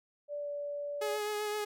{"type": "tone with pitch glide", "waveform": "sine", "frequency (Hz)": [583, 578.3], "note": ["D5", "D5"], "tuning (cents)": [-13, -27], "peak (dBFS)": -35, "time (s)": [0.28, 1.19], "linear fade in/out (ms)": 50, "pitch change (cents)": -14, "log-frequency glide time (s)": [0.38, 0.49]}
{"type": "tone with vibrato", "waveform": "sawtooth", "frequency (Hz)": 420.3, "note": "G#4", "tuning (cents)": 21, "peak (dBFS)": -29, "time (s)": [1.01, 1.65], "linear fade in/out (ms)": 10, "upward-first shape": "triangle", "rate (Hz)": 7.7, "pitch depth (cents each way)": 22}
{"effects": []}